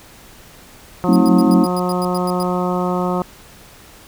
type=harmonic tone; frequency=180 Hz; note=F#3; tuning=47 cents flat; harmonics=1 / 2 / 3 / 4 / 5 / 6 / 7; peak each=-20 / -23 / -25 / -26 / -27 / -28 / -28 dBFS; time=1.04-3.22 s; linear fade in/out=0 ms
type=chord; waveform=sine; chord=F# diminished seventh; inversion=none; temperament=just; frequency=185 / 222 / 266.4 / 319.7 Hz; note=F#3 / A3 / C4 / Eb4; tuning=0 / +16 / +31 / +47 cents; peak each=-16 dBFS; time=1.07-1.66 s; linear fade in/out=20 ms
type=tone bursts; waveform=20% pulse; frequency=4919 Hz; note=D#8; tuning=21 cents flat; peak=-22 dBFS; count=11; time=1.13-2.429 s; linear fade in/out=0 ms; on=29 ms; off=98 ms
effects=pink hiss -43 dBFS RMS until 4.07 s